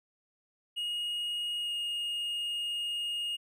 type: tone with pitch glide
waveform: triangle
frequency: 2874 to 2854 Hz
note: F7 to F7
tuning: +49 to +37 cents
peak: -30 dBFS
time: 0.76-3.37 s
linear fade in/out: 20 ms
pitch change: -12 cents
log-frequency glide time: 1.61-1.72 s
effects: none